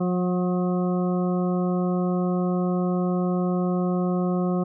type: harmonic tone with a mistuned harmonic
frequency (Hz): 180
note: F#3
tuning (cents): -47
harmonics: 1 / 2 / 3 / 4 / 6 / 7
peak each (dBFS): -22 / -28 / -32 / -34 / -38 / -39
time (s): 0-4.64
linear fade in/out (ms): 10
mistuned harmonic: 4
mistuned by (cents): +17
effects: none